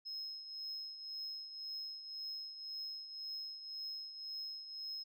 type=tone with tremolo; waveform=sine; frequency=5150 Hz; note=E8; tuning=41 cents flat; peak=-38 dBFS; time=0.05-5.04 s; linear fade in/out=20 ms; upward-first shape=triangle; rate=1.9 Hz; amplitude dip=70%; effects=tanh soft clip ceiling -39 dBFS

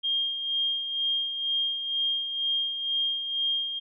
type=tone with tremolo; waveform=sine; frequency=3219 Hz; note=G7; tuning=45 cents sharp; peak=-23 dBFS; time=0.03-3.8 s; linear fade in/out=20 ms; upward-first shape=sine; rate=2.1 Hz; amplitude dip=55%; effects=none

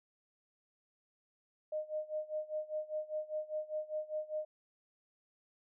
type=tone with tremolo; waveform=sine; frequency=615 Hz; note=D#5; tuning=20 cents flat; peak=-33 dBFS; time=1.72-4.45 s; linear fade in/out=5 ms; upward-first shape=sine; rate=5 Hz; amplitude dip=90%; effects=none

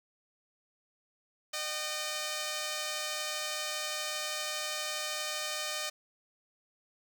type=tone pair together; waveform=5% pulse; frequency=609.5 / 765 Hz; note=D#5 / G5; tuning=-36 / -42 cents; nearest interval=major third; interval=394 cents; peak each=-23 / -30 dBFS; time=1.53-5.9 s; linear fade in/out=10 ms; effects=none

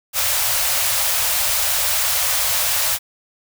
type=band-stop noise; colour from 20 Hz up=white; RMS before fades=-19 dBFS; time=0.13-2.99 s; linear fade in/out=50 ms; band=120 to 510 Hz; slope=96 dB/octave; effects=none

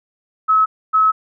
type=tone pair in turn; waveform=sine; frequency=1289 / 1289 Hz; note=E6 / E6; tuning=-39 / -39 cents; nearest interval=unison; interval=0 cents; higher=neither; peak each=-10 dBFS; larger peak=neither; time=0.48-0.66 / 0.93-1.12 s; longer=second; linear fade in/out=20 ms; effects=none

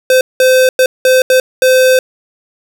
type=tone bursts at uneven times; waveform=square; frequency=515 Hz; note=C5; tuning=28 cents flat; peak=-6 dBFS; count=6; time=0.1-0.21 / 0.4-0.69 / 0.79-0.86 / 1.05-1.22 / 1.3-1.4 / 1.62-1.99 s; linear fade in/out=2 ms; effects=none

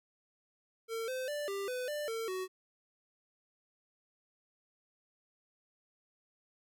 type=tone with pitch steps; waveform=square; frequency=453.4 / 515 / 588 / 396.1 / 502 / 593 / 452.1 / 373 Hz; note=A#4 / C5 / D5 / G4 / B4 / D5 / A4 / F#4; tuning=-48 / -28 / +2 / +18 / +28 / +17 / +47 / +14 cents; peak=-36 dBFS; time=0.88-2.48 s; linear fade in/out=50 ms; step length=200 ms; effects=none

